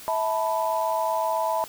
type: chord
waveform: sine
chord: E suspended fourth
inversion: none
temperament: equal with one note detuned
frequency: 651.3 / 880 / 987.8 Hz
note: E5 / A5 / B5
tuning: -21 / 0 / 0 cents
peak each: -26 / -27 / -27 dBFS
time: 0.08-1.64 s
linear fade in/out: 0 ms
effects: white hiss -43 dBFS RMS until 1.68 s